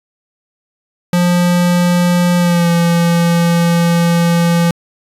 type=tone with pitch glide; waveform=square; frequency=176.1 to 170.4 Hz; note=F3 to F3; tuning=+15 to -42 cents; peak=-10 dBFS; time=1.13-4.71 s; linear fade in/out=2 ms; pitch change=-57 cents; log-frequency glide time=2.38-2.69 s; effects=resampled to 32000 Hz